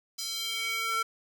square tone with high-pass filter sweep, 451.4 Hz, A4, 44 cents sharp, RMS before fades -32 dBFS, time 0.18-1.03 s, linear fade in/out 10 ms, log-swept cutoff 5000 to 1300 Hz, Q 2.4, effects none

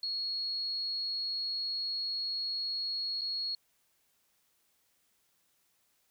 sine tone with dropouts, 4321 Hz, C#8, 45 cents flat, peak -32 dBFS, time 0.03-3.55 s, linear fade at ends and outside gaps 2 ms, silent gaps 3.211-3.216 s, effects white hiss -73 dBFS RMS until 6.1 s

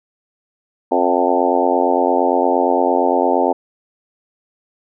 harmonic tone with a mistuned harmonic, 88.7 Hz, F2, 27 cents sharp, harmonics 3 / 4 / 5 / 6 / 7 / 8 / 9 / 10, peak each -21 / -21 / -21 / -21 / -21 / -21 / -21 / -21 dBFS, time 0.91-3.53 s, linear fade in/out 10 ms, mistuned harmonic 9, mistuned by -17 cents, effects none

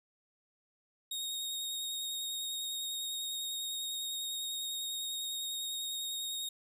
sawtooth tone with vibrato, 3733 Hz, A#7, 2 cents sharp, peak -33 dBFS, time 1.11-6.49 s, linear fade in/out 5 ms, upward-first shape triangle, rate 10 Hz, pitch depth 19 cents each way, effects none

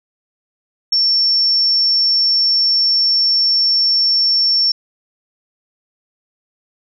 sine tone, 5440 Hz, F8, 46 cents flat, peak -11 dBFS, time 0.92-4.72 s, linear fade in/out 5 ms, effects none

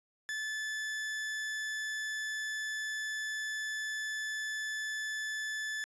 40% pulse tone, 1738 Hz, A6, 22 cents flat, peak -34 dBFS, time 0.29-5.84 s, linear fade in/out 0 ms, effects resampled to 22050 Hz

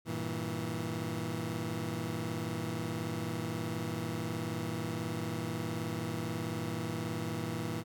20% pulse chord, E diminished, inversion first, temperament equal with one note detuned, 98 / 116.54 / 162.83 Hz, G2 / Bb2 / E3, 0 / 0 / -21 cents, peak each -37 / -33 / -33 dBFS, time 0.05-7.84 s, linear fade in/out 50 ms, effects none

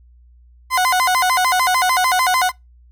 30% pulse tone with vibrato, 870 Hz, A5, 20 cents flat, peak -11 dBFS, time 0.7-2.52 s, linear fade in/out 50 ms, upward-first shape square, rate 6.7 Hz, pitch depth 290 cents each way, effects noise-tail reverb RT60 0.2 s tail -26 dB re dry + added 60 Hz sine -45 dBFS peak until 2.91 s

